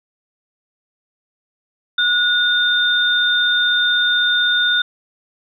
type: tone pair together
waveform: sine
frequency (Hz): 1455 / 3618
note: F#6 / A7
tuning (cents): -29 / +48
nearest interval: octave + major third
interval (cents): 1577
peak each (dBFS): -16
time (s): 1.98-4.82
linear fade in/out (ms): 5
effects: none